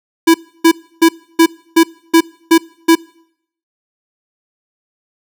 square tone bursts, 329.6 Hz, E4, in tune, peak -5 dBFS, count 8, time 0.27-2.954 s, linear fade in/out 10 ms, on 73 ms, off 300 ms, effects noise-tail reverb RT60 0.7 s tail -24 dB re dry

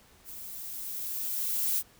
violet noise with level ramp, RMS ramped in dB -44 to -27 dBFS, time 0.24-1.83 s, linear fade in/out 50 ms, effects pink hiss -59 dBFS RMS until 1.99 s

